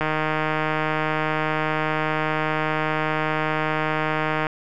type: click train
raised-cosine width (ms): 0.5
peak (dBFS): -8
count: 692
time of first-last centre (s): 0.01-4.468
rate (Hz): 155
effects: none